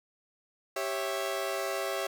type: chord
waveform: sawtooth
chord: C# diminished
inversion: second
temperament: equal with one note detuned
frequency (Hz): 392 / 549.6 / 659.3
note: G4 / C#5 / E5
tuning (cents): 0 / -15 / 0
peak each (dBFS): -32 / -31 / -31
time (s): 0.76-2.07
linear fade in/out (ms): 5
effects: none